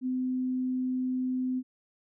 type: tone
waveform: sine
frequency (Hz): 255.5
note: C4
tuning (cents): -41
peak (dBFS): -27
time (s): 0.01-1.63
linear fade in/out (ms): 50
effects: none